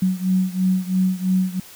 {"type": "beating tone pair", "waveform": "sine", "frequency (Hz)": [185, 188], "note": ["F#3", "F#3"], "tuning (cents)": [0, 28], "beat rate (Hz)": 3, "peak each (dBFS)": [-19, -21], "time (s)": [0.02, 1.6], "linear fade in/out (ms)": 5, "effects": ["white hiss -43 dBFS RMS until 1.75 s"]}